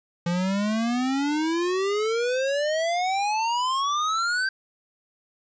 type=exponential sweep; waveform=square; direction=up; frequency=170.1 to 1572 Hz; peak=-23 dBFS; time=0.26-4.49 s; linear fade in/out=5 ms; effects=resampled to 16000 Hz + 9-bit